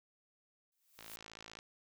blue noise with exponential growth, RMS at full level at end -47 dBFS, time 0.72-1.16 s, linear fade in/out 1 ms, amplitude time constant 94 ms
click train, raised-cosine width 0.2 ms, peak -32 dBFS, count 34, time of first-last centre 0.99-1.589 s, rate 55.1 Hz
effects none

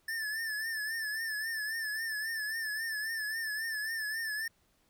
square tone with vibrato, 1760 Hz, A6, in tune, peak -34 dBFS, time 0.08-4.48 s, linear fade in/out 5 ms, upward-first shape triangle, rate 3.7 Hz, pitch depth 80 cents each way, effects pink hiss -71 dBFS RMS until 4.89 s

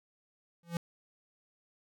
square tone with exponential growth, 170 Hz, F3, 46 cents flat, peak -29 dBFS, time 0.63-0.77 s, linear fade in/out 2 ms, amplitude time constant 30 ms, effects none

